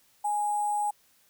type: tone with sample-and-hold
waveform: sine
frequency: 830.6 Hz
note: G#5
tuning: in tune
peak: -25 dBFS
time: 0.24-0.91 s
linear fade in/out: 10 ms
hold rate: 8820 Hz
effects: white hiss -64 dBFS RMS until 1.29 s